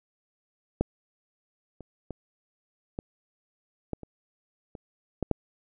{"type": "clicks", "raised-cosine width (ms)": 2, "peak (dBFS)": [-10, -29, -22, -19, -17, -28, -27, -14, -10], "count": 9, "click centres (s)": [0.81, 1.807, 2.107, 2.989, 3.933, 4.033, 4.752, 5.227, 5.313], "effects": []}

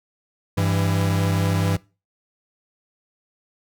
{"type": "tone pair together", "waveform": "45% pulse", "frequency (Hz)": [99.18, 166.8], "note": ["G2", "E3"], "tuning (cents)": [21, 21], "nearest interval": "major sixth", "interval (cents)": 900, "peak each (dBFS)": [-20, -23], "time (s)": [0.57, 1.77], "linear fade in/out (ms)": 10, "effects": ["noise-tail reverb RT60 0.3 s tail -22 dB re dry"]}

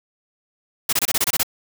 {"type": "noise bursts", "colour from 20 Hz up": "white", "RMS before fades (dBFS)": -19, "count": 9, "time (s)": [0.89, 1.432], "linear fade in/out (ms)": 5, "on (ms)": 38, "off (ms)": 25, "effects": []}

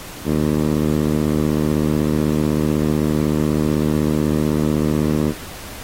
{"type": "tone with band-pass filter", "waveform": "10% pulse", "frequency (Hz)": 76, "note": "D#2", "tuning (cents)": -40, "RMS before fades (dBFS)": -18, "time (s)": [0.24, 5.34], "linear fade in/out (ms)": 50, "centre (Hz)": 230, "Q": 0.94, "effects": ["pink hiss -35 dBFS RMS until 5.83 s", "AAC 48 kbps"]}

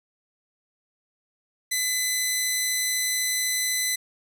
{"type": "tone", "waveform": "10% pulse", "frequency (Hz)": 2012, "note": "B6", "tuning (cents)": 32, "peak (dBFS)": -14, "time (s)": [1.71, 3.96], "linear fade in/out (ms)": 10, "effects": []}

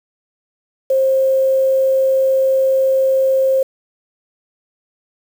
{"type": "tone with quantisation", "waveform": "sine", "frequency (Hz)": 531, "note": "C5", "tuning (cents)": 25, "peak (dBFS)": -11, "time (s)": [0.9, 3.63], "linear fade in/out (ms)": 5, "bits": 6, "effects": []}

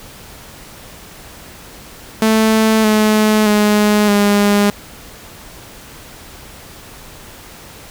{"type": "tone with pitch steps", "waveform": "sawtooth", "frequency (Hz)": [220, 214.6, 209.3, 204.2], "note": ["A3", "A3", "G#3", "G#3"], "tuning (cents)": [0, -43, 14, -29], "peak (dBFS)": -6, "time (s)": [2.22, 4.7], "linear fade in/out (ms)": 2, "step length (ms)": 620, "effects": ["pink hiss -37 dBFS RMS until 7.9 s"]}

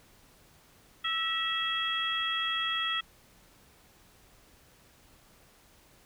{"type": "harmonic tone with a mistuned harmonic", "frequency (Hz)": 659.3, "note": "E5", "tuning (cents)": 0, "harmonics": [2, 3, 4, 5], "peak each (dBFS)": [-34, -35, -38, -31], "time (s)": [1.04, 3.01], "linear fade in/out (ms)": 10, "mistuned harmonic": 3, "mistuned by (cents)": -44, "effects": ["pink hiss -60 dBFS RMS until 6.05 s"]}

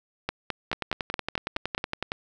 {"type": "two click trains", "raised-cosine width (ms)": 0.3, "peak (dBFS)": [-12, -11], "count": [16, 8], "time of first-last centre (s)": [[0.73, 2.119], [0.29, 1.779]], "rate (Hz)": [10.8, 4.7], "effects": []}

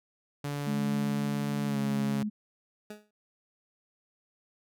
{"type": "tone with pitch glide", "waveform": "sawtooth", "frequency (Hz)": [143.9, 138.68], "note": ["D3", "C#3"], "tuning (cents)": [-35, 1], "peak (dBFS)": -28, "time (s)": [0.44, 2.23], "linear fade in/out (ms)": 5, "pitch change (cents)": -64, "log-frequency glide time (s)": [1.67, 1.78]}
{"type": "tone with tremolo", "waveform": "sine", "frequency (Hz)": 211.1, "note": "G#3", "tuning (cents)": 29, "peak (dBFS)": -27, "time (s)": [0.66, 2.3], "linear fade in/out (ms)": 20, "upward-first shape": "triangle", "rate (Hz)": 0.93, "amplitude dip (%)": 40}
{"type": "tone with exponential decay", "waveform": "20% pulse", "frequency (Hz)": 210.3, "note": "G#3", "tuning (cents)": 22, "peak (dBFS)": -33, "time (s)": [2.9, 3.11], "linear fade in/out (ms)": 5, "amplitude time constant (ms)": 44}
{"effects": []}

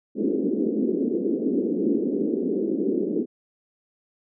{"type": "band-pass noise", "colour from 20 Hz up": "white", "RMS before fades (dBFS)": -24, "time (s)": [0.15, 3.26], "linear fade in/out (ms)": 50, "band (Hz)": [210, 420], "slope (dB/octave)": 48, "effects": []}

